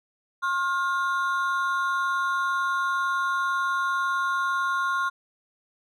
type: ring-modulated tone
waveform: triangle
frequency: 1244.5 Hz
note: D#6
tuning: in tune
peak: -18 dBFS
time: 0.42-5.1 s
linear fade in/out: 20 ms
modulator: 169 Hz
effects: none